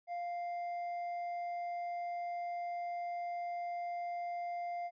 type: tone with hard clipping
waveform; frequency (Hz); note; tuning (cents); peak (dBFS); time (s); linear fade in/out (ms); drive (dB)
sine; 698.5; F5; 0; -38; 0.07-4.91; 50; 4
effects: resampled to 11025 Hz